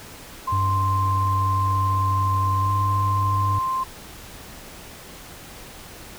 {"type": "tone", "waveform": "sine", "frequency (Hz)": 1046.5, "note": "C6", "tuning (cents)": 0, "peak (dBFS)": -21, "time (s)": [0.47, 3.84], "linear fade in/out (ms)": 10}
{"type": "tone with pitch glide", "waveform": "triangle", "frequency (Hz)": [96.4, 98.71], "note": ["G2", "G2"], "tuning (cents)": [-28, 13], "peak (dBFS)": -19, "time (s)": [0.52, 3.59], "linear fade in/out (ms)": 5, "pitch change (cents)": 41, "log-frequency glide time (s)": [2.61, 2.7]}
{"effects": ["pink hiss -41 dBFS RMS until 6.18 s"]}